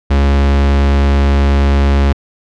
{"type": "tone", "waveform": "45% pulse", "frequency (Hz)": 69.9, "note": "C#2", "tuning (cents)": 15, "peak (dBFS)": -8, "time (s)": [0.1, 2.13], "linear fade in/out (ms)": 10, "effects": ["low-pass 4000 Hz 12 dB/octave"]}